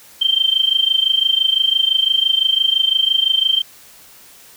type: tone with amplitude modulation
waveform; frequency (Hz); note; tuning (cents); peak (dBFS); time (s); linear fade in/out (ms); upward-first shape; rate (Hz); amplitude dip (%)
sine; 3136; G7; 0; -9; 0.21-3.62; 10; sine; 25.9; 85
effects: white hiss -44 dBFS RMS until 4.56 s